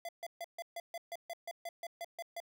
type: tone bursts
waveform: square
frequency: 680 Hz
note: F5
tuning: 46 cents flat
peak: -40 dBFS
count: 14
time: 0.05-2.402 s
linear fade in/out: 2 ms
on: 38 ms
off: 140 ms
effects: none